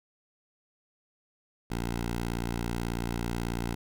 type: tone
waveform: 10% pulse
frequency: 58.27 Hz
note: A#1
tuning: in tune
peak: -22 dBFS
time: 1.7-3.75 s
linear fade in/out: 10 ms
effects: none